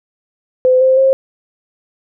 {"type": "tone with pitch steps", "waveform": "sine", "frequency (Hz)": [511, 522, 533.3], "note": ["C5", "C5", "C5"], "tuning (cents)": [-41, -4, 33], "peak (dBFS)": -7, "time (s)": [0.65, 1.13], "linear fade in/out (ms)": 0, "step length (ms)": 160, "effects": []}